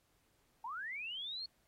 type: linear sweep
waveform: sine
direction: up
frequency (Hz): 852 to 4387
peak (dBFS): -40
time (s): 0.64-1.46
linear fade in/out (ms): 5
effects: pink hiss -75 dBFS RMS until 1.67 s + AAC 48 kbps